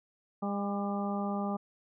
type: harmonic tone with a mistuned harmonic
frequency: 201.7 Hz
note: G3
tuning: 50 cents sharp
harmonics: 1 / 2 / 3 / 4 / 5 / 6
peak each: -32 / -41 / -40 / -38 / -47 / -41 dBFS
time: 0.42-1.57 s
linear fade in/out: 10 ms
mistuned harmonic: 6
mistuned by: -23 cents
effects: none